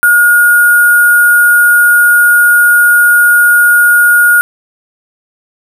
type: tone with sample-and-hold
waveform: sine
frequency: 1435 Hz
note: F6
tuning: 47 cents sharp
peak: -3 dBFS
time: 0.03-4.41 s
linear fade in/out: 0 ms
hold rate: 11025 Hz
effects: none